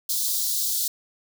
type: high-pass noise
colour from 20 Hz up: white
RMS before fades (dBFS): -25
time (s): 0.09-0.88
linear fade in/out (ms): 5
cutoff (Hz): 3700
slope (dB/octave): 48
effects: none